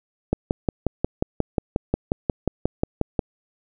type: click train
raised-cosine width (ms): 2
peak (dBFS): -6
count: 17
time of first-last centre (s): 0.33-3.192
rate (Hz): 5.59
effects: none